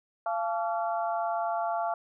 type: harmonic tone with a mistuned harmonic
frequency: 228.9 Hz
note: A#3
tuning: 31 cents flat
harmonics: 3 / 4 / 5 / 6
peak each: -29 / -33 / -37 / -38 dBFS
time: 0.26-1.94 s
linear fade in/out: 2 ms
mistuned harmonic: 4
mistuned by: -92 cents
effects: none